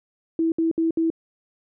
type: tone bursts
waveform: sine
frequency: 327.1 Hz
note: E4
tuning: 13 cents flat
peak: -18 dBFS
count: 4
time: 0.39-1.102 s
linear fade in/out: 2 ms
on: 130 ms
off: 64 ms
effects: none